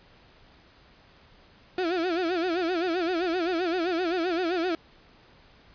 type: tone with vibrato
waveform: 35% pulse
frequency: 348.5 Hz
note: F4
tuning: 4 cents flat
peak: -23 dBFS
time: 1.78-4.75 s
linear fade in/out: 2 ms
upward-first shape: sine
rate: 7.7 Hz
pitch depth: 130 cents each way
effects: pink hiss -56 dBFS RMS until 5.74 s + resampled to 11025 Hz